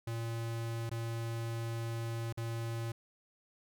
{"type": "tone with dropouts", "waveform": "square", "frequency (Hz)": 115.2, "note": "A#2", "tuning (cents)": -20, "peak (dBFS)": -36, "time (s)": [0.07, 2.92], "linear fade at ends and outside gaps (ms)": 5, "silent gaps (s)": [[0.895, 0.912], [2.327, 2.374]], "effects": []}